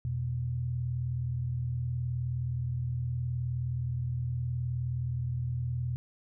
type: tone pair together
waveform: sine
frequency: 84.25 / 123.47 Hz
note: E2 / B2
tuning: +38 / 0 cents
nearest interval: perfect fifth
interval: 662 cents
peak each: -37 / -30 dBFS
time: 0.05-5.96 s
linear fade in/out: 0 ms
effects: none